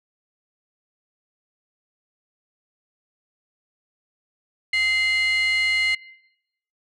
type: tone cluster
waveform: sine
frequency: 2079 / 2891 / 4206 Hz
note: C7 / F#7 / C8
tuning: -12 / -41 / +8 cents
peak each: -18 / -26 / -26 dBFS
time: 4.73-5.95 s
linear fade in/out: 5 ms
effects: noise-tail reverb RT60 0.8 s tail -21 dB re dry + tanh soft clip ceiling -15 dBFS